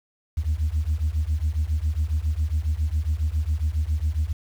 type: beating tone pair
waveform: sine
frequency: 73.42 / 80.72 Hz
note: D2 / E2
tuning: 0 / -36 cents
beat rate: 7.3 Hz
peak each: -23 dBFS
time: 0.37-4.33 s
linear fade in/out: 10 ms
effects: tanh soft clip ceiling -16 dBFS + 8-bit